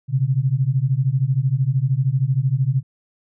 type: beating tone pair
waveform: sine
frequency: 126.1 / 139.1 Hz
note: B2 / C#3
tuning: +36 / +6 cents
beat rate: 13 Hz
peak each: -19 dBFS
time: 0.08-2.83 s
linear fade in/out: 50 ms
effects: none